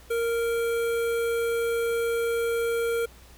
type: tone with notch filter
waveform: square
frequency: 464.6 Hz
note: A#4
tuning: 6 cents flat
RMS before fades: -26 dBFS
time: 0.1-3.06 s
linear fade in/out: 10 ms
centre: 5000 Hz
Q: 1
effects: added 60 Hz sine -50 dBFS peak until 3.37 s + pink hiss -53 dBFS RMS until 3.37 s